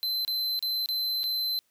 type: tone with dropouts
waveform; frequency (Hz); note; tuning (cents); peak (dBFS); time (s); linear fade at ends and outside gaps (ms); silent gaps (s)
square; 4071; C8; -48; -27; 0.03-1.59; 0; 0.249-0.278 / 0.592-0.626 / 0.859-0.888 / 1.233-1.24
effects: white hiss -71 dBFS RMS until 1.7 s